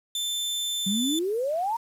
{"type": "tone with pitch glide", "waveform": "sawtooth", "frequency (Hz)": [3540, 3518], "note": ["A7", "A7"], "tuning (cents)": [10, -1], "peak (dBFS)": -24, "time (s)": [0.15, 1.19], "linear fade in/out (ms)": 2, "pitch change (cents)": -11, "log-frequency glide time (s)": [0.88, 1.01]}
{"type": "exponential sweep", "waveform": "sine", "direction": "up", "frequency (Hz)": [185, 954], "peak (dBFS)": -24, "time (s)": [0.86, 1.77], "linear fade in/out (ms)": 10}
{"effects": ["resampled to 32000 Hz", "8-bit"]}